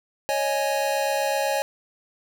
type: chord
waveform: square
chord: C# suspended second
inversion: none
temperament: equal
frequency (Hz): 554.4 / 622.3 / 830.6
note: C#5 / D#5 / G#5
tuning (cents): 0 / 0 / 0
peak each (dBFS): -26 / -29 / -27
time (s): 0.29-1.62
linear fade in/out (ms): 0
effects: none